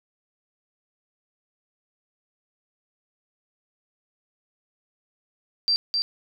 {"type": "tone with echo", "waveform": "sine", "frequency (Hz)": 4700, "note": "D8", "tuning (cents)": 1, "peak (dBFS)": -18, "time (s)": [5.68, 5.76], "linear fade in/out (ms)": 0, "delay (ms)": 260, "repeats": 1, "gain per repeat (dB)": -3, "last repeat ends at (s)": 6.02, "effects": []}